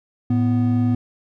triangle tone pair together, 110.4 / 246.9 Hz, A2 / B3, +6 / 0 cents, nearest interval octave + major second, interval 1394 cents, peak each -17 / -16 dBFS, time 0.3-0.95 s, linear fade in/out 5 ms, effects none

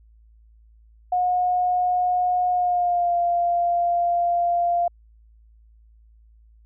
sine tone with pitch glide, 723 to 695.2 Hz, F#5 to F5, -40 to -8 cents, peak -18 dBFS, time 1.12-4.88 s, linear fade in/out 5 ms, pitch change -68 cents, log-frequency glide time 2.5-3.15 s, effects added 55 Hz sine -50 dBFS peak until 6.65 s

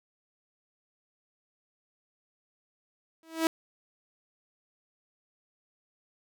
sawtooth tone with exponential growth, 324.5 Hz, E4, 27 cents flat, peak -16 dBFS, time 3.23-3.47 s, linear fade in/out 1 ms, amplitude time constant 51 ms, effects none

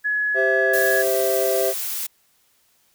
sine tone with pitch glide, 1692 to 1671.6 Hz, G#6 to G#6, +32 to +11 cents, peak -19 dBFS, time 0.04-1.03 s, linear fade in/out 20 ms, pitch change -21 cents, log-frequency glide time 0.61-0.78 s
triangle chord, C major, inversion second, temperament equal, 392 / 523.3 / 659.3 Hz, G4 / C5 / E5, 0 / 0 / 0 cents, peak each -21 dBFS, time 0.34-1.74 s, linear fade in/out 50 ms
blue noise, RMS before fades -27 dBFS, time 0.73-2.07 s, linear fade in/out 10 ms
effects white hiss -62 dBFS RMS until 2.94 s

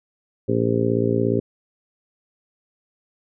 harmonic tone, 57.1 Hz, A#1, 35 cents flat, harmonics 2 / 3 / 4 / 5 / 6 / 7 / 8 / 9, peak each -24 / -30 / -25 / -25 / -32 / -22 / -29 / -28 dBFS, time 0.48-1.4 s, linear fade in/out 10 ms, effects none

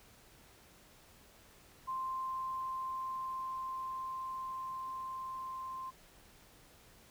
sine tone with level ramp, 1046.5 Hz, C6, in tune, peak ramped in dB -35 to -40 dBFS, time 1.87-5.91 s, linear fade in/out 20 ms, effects pink hiss -61 dBFS RMS until 7.1 s

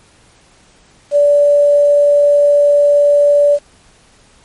sine tone with quantisation, 579 Hz, D5, 25 cents flat, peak -6 dBFS, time 1.11-3.59 s, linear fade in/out 50 ms, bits 6, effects pink hiss -48 dBFS RMS until 4.44 s + MP3 48 kbps

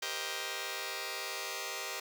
5% pulse chord, C minor seventh, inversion second, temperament just, 392.4 / 470.9 / 523.3 / 627.9 Hz, G4 / Bb4 / C5 / Eb5, +2 / +18 / 0 / +16 cents, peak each -31 dBFS, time 0.02-2 s, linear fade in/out 5 ms, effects none

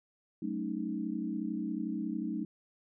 sine chord, D# half-diminished seventh, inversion first, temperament equal with one note detuned, 188.99 / 220 / 277.2 / 311.1 Hz, F#3 / A3 / C#4 / D#4, +37 / 0 / 0 / 0 cents, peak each -39 / -37 / -40 / -37 dBFS, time 0.42-2.45 s, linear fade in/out 5 ms, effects none

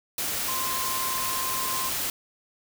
sine tone in noise, 1046.5 Hz, C6, in tune, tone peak -31 dBFS, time 0.48-1.89 s, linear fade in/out 2 ms, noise white, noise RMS -29 dBFS, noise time 0.18-2.1 s, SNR -5 dB, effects none

